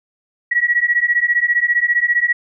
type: beating tone pair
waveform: sine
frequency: 1914 / 1929 Hz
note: A#6 / B6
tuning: +45 / -41 cents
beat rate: 15 Hz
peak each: -16 dBFS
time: 0.51-2.33 s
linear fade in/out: 10 ms
effects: none